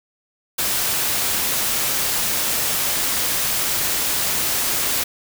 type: noise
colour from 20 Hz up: white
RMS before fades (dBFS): -21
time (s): 0.58-5.04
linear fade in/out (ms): 10
effects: none

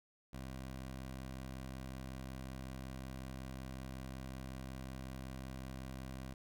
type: tone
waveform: 15% pulse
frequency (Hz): 65.41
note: C2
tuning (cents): 0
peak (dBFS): -38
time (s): 0.33-6.34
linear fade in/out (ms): 5
effects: none

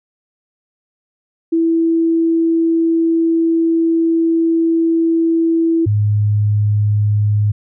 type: tone pair in turn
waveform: sine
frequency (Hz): 329.6 / 104.48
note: E4 / G#2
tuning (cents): 0 / +11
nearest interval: octave + minor sixth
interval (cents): 1989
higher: first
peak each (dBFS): -11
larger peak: neither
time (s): 1.52-5.86 / 5.86-7.52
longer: first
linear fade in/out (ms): 10
effects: none

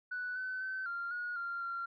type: tone with pitch steps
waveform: sine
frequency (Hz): 1484 / 1515 / 1531 / 1390 / 1447 / 1388 / 1378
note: F#6 / F#6 / G6 / F6 / F#6 / F6 / F6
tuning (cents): +5 / +40 / -41 / -9 / -39 / -11 / -24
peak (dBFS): -35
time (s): 0.11-1.86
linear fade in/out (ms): 10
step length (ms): 250
effects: tanh soft clip ceiling -31 dBFS

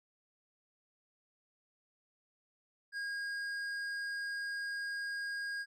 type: tone with hard clipping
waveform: sine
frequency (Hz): 1629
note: G#6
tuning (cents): -34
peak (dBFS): -38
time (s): 2.92-5.66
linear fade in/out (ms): 50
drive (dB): 8
effects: none

